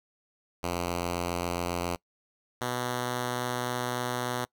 5% pulse tone pair in turn, 87.31 / 123.47 Hz, F2 / B2, 0 / 0 cents, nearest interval tritone, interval 600 cents, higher second, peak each -18 dBFS, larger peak neither, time 0.63-1.96 / 2.61-4.45 s, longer second, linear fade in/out 5 ms, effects noise-tail reverb RT60 0.1 s tail -23 dB re dry

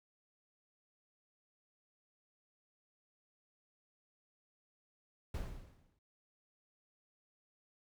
brown noise with exponential decay, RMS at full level -37 dBFS, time 5.34-5.99 s, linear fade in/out 5 ms, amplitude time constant 140 ms, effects none

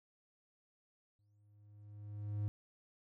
triangle tone with exponential growth, 103.83 Hz, G#2, in tune, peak -31 dBFS, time 1.19-2.48 s, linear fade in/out 0 ms, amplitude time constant 280 ms, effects none

